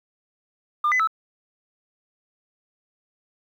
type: tone with pitch steps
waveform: sine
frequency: 1202 / 2013 / 1308 Hz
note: D6 / B6 / E6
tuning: +40 / +33 / -14 cents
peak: -16 dBFS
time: 0.84-1.074 s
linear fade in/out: 5 ms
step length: 78 ms
effects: tanh soft clip ceiling -15 dBFS + 9-bit